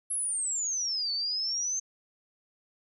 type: exponential two-way sweep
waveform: sine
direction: down then up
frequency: 11110 to 4451 to 6360 Hz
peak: -28 dBFS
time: 0.1-1.8 s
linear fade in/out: 10 ms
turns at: 1.12 s
effects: none